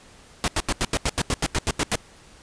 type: noise bursts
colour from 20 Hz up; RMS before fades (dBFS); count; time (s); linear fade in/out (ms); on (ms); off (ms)
pink; -22; 13; 0.44-1.955; 0; 39; 84
effects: pink hiss -50 dBFS RMS until 2.42 s + resampled to 22050 Hz